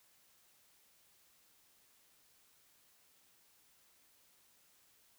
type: silence
effects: white hiss -69 dBFS RMS until 5.18 s